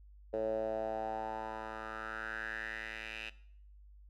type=tone with band-pass filter sweep; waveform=10% pulse; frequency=110 Hz; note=A2; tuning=in tune; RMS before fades=-39 dBFS; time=0.33-3.3 s; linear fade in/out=10 ms; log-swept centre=510 to 2600 Hz; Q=5; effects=noise-tail reverb RT60 0.6 s tail -18 dB re dry + added 50 Hz sine -54 dBFS peak until 4.09 s